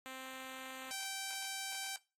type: tone pair in turn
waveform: 5% pulse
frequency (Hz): 261.6 / 777.6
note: C4 / G5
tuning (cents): 0 / -14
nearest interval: octave + perfect fifth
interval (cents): 1886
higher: second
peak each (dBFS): -34 / -28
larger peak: second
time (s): 0.06-0.91 / 0.91-1.96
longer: second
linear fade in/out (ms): 0
effects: noise-tail reverb RT60 0.3 s tail -21 dB re dry + AAC 64 kbps